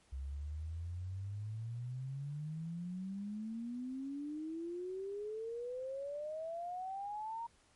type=exponential sweep; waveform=sine; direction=up; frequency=65.41 to 940 Hz; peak=-39 dBFS; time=0.12-7.47 s; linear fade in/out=10 ms; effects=pink hiss -69 dBFS RMS until 7.75 s + MP3 48 kbps